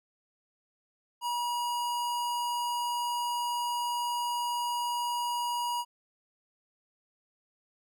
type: tone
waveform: square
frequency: 961 Hz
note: B5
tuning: 48 cents flat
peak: -30 dBFS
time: 1.21-5.85 s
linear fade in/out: 50 ms
effects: none